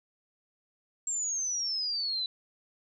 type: exponential sweep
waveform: sine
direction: down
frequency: 7540 to 3951 Hz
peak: -29 dBFS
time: 1.07-2.26 s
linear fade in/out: 2 ms
effects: none